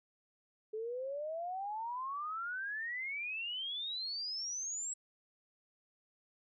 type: exponential sweep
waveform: sine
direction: up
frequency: 425.4 to 7810 Hz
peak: -37 dBFS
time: 0.73-4.94 s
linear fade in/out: 10 ms
effects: none